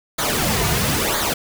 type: noise with flanger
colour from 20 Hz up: pink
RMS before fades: -20 dBFS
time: 0.18-1.34 s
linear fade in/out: 10 ms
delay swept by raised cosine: 0.36 to 3.76 ms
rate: 1 Hz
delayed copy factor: -0.7
effects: none